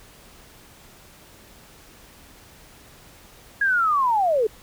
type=linear sweep; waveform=sine; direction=down; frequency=1661.2 to 410 Hz; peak=-17 dBFS; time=3.61-4.47 s; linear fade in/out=5 ms; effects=pink hiss -49 dBFS RMS until 4.62 s